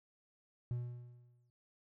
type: tone with exponential decay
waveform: triangle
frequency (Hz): 121.5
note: B2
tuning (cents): -28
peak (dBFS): -31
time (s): 0.71-1.5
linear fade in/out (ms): 0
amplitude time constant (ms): 170
effects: tanh soft clip ceiling -27 dBFS